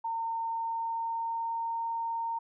sine tone with pitch glide, 912 to 918.9 Hz, A#5 to A#5, -38 to -25 cents, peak -30 dBFS, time 0.04-2.39 s, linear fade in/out 10 ms, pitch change +13 cents, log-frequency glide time 0.45-1.72 s, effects none

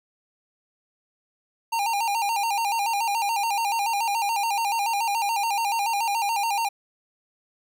square tone with vibrato, 861 Hz, A5, 38 cents flat, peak -23 dBFS, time 1.72-6.69 s, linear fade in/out 10 ms, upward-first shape square, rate 7 Hz, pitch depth 110 cents each way, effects none

